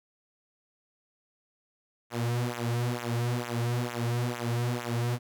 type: tone with flanger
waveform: sawtooth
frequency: 120 Hz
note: B2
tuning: 49 cents flat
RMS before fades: -30 dBFS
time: 2.1-5.19 s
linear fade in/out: 50 ms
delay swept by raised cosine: 0.2 to 4.9 ms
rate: 2.2 Hz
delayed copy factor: -0.95
effects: none